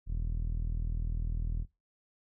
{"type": "tone with low-pass filter", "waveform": "sawtooth", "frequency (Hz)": 40, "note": "D#1", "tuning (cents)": 49, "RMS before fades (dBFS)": -33, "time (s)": [0.06, 1.66], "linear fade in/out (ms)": 50, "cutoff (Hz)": 130, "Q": 0.65, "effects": ["noise-tail reverb RT60 0.2 s tail -17 dB re dry"]}